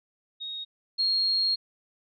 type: tone pair in turn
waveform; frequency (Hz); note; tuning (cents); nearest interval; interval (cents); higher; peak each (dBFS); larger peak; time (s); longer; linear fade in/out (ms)
sine; 3749 / 4262; A#7 / C8; +9 / +31; major second; 222; second; -33 / -22; second; 0.4-0.65 / 0.98-1.56; second; 20
effects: none